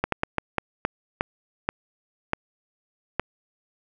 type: slowing click train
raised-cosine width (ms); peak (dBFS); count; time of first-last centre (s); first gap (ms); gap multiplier
0.5; -7; 10; 0.04-3.196; 83; 1.34
effects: none